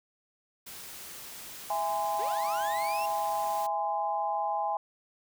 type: noise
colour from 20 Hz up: white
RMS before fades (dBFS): -44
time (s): 0.66-3.67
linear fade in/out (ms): 10
type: chord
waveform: sine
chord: E augmented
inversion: none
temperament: just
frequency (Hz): 659.3 / 824.1 / 1030.1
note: E5 / G#5 / B#5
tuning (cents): 0 / -14 / -27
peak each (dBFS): -35 / -29 / -35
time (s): 1.7-4.77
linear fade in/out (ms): 2
type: linear sweep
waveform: 35% pulse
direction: up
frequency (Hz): 365.3 to 2794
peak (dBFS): -36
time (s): 2.19-3.06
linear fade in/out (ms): 5
effects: none